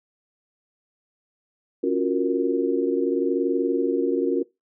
sine chord, Gb major seventh, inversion second, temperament equal, 277.2 / 349.2 / 370 / 466.2 Hz, Db4 / F4 / Gb4 / Bb4, 0 / 0 / 0 / 0 cents, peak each -25 dBFS, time 1.83-4.43 s, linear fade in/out 10 ms, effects noise-tail reverb RT60 0.2 s tail -21 dB re dry

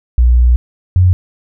sine tone pair in turn, 60.5 / 90.99 Hz, B1 / F#2, -35 / -28 cents, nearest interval perfect fifth, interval 707 cents, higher second, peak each -5 dBFS, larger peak neither, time 0.18-0.56 / 0.96-1.13 s, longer first, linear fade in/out 0 ms, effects none

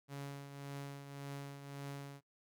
sawtooth tone with tremolo, 140.4 Hz, C#3, 22 cents sharp, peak -38 dBFS, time 0.08-2.21 s, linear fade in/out 50 ms, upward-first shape triangle, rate 1.8 Hz, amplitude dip 60%, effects noise-tail reverb RT60 0.1 s tail -20 dB re dry

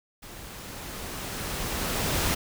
pink noise with level ramp, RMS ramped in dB -44 to -25 dBFS, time 0.22-2.35 s, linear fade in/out 10 ms, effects none

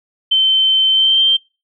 sine tone with pitch glide, 3090 to 3149 Hz, G7 to G7, -26 to +7 cents, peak -9 dBFS, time 0.31-1.37 s, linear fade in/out 10 ms, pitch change +33 cents, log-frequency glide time 0.92-1.24 s, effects noise-tail reverb RT60 0.3 s tail -24 dB re dry

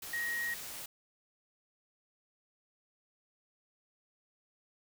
sine tone in noise, 1887 Hz, A#6, 21 cents sharp, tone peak -33 dBFS, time 0.13-0.54 s, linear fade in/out 5 ms, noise white, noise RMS -44 dBFS, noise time 0.02-0.86 s, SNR +8 dB, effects none

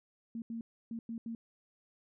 sine tone bursts at uneven times, 229.3 Hz, A#3, 28 cents flat, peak -37 dBFS, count 5, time 0.35-0.42 / 0.5-0.61 / 0.91-0.99 / 1.09-1.18 / 1.26-1.35 s, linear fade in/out 2 ms, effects none

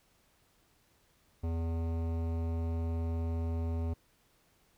sine tone with hard clipping, 82.7 Hz, E2, 6 cents sharp, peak -33 dBFS, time 1.43-3.94 s, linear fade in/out 10 ms, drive 16 dB, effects pink hiss -69 dBFS RMS until 4.77 s

